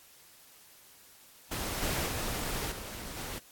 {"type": "noise with level steps", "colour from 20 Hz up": "pink", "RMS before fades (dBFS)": [-35, -32, -35, -42, -39], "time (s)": [1.51, 3.39], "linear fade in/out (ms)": 10, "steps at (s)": [1.82, 2.06, 2.71, 3.16], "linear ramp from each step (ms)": 10, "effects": ["white hiss -57 dBFS RMS until 3.51 s", "AAC 64 kbps"]}